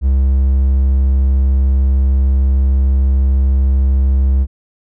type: tone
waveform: triangle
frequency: 66.7 Hz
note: C2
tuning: 34 cents sharp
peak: -7 dBFS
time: 0.01-4.47 s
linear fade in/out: 50 ms
effects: none